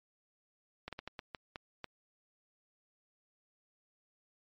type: slowing click train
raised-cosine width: 0.3 ms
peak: -25 dBFS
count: 8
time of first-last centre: 0.88-1.843 s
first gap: 47 ms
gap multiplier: 1.35
effects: MP3 32 kbps